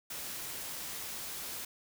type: noise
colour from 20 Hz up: white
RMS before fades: -41 dBFS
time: 0.1-1.65 s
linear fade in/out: 5 ms
effects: none